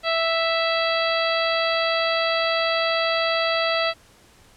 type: harmonic tone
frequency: 659.3 Hz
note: E5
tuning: in tune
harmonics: 1 / 2 / 3 / 4 / 5 / 6 / 7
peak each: -23 / -26 / -28 / -29 / -30 / -31 / -31 dBFS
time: 0.03-3.94 s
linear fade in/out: 50 ms
effects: pink hiss -53 dBFS RMS until 4.56 s + low-pass 11000 Hz 12 dB/octave